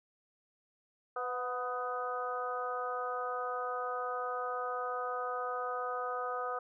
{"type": "harmonic tone with a mistuned harmonic", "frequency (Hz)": 249.6, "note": "B3", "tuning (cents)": 19, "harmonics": [2, 3, 4, 5, 6], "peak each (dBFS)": [-39, -40, -46, -37, -46], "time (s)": [1.16, 6.59], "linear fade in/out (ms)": 5, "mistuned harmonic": 3, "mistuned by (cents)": -33, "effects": []}